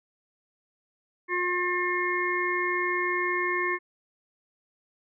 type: harmonic tone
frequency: 357.4 Hz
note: F4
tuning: 40 cents sharp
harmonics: 1 / 3 / 5 / 6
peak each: -30 / -30 / -30 / -30 dBFS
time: 1.28-3.79 s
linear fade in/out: 50 ms
effects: none